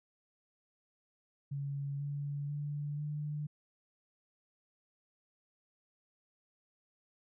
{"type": "tone with pitch steps", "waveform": "sine", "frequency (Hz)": [140.6, 143.31, 146.06, 148.87], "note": ["C#3", "D3", "D3", "D3"], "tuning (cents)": [25, -42, -9, 24], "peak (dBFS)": -35, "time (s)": [1.51, 3.47], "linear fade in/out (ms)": 10, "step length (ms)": 490, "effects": []}